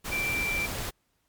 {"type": "tone in noise", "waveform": "sine", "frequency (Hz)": 2349, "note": "D7", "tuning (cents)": 0, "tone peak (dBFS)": -27, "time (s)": [0.11, 0.67], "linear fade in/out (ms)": 20, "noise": "pink", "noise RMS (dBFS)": -34, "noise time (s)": [0.04, 0.91], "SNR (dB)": 4, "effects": ["pink hiss -73 dBFS RMS until 1.28 s", "MP3 96 kbps"]}